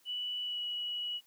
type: tone with pitch glide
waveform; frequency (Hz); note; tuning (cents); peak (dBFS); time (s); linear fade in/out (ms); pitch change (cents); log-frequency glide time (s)
sine; 2960 to 2928; F#7 to F#7; 0 to -19; -34; 0.05-1.21; 50; -19; 0.43-0.6
effects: white hiss -67 dBFS RMS until 1.26 s + high-pass 150 Hz 12 dB/octave